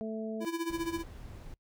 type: harmonic tone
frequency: 220 Hz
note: A3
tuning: in tune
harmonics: 1 / 2 / 3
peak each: -36 / -39 / -41 dBFS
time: 0.01-0.45 s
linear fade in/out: 0 ms
type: tone with tremolo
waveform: square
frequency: 333.6 Hz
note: E4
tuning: 21 cents sharp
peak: -30 dBFS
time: 0.4-1.04 s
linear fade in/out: 50 ms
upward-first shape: sine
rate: 15 Hz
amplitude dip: 75%
type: noise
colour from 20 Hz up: brown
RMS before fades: -46 dBFS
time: 0.7-1.54 s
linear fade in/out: 0 ms
effects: noise-tail reverb RT60 0.1 s tail -24 dB re dry